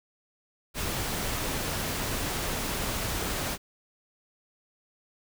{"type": "noise", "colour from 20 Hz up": "pink", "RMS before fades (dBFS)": -31, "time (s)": [0.74, 3.58], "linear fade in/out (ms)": 50, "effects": []}